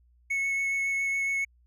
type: tone with vibrato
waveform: triangle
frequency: 2200 Hz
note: C#7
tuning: 14 cents flat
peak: -24 dBFS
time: 0.3-1.45 s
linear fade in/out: 10 ms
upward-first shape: sine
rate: 7.2 Hz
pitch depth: 9 cents each way
effects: added 60 Hz sine -59 dBFS peak until 1.66 s